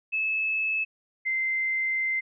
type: tone pair in turn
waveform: sine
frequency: 2603 / 2079 Hz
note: E7 / C7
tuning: -22 / -12 cents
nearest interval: major third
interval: 390 cents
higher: first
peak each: -24 dBFS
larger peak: neither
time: 0.12-0.85 / 1.25-2.21 s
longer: second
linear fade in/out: 20 ms
effects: none